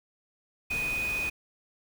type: tone in noise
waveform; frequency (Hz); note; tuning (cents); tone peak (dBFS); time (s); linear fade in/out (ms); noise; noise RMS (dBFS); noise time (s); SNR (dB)
sine; 2489; D#7; 0; -28; 0.7-1.3; 10; pink; -39; 0.7-1.3; +8
effects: none